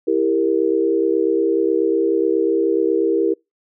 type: chord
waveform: sine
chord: E diminished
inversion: none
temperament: equal with one note detuned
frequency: 329.6 / 397 / 466.2 Hz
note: E4 / G4 / Bb4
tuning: 0 / +22 / 0 cents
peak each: -19 dBFS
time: 0.07-3.34 s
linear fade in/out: 10 ms
effects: noise-tail reverb RT60 0.2 s tail -26 dB re dry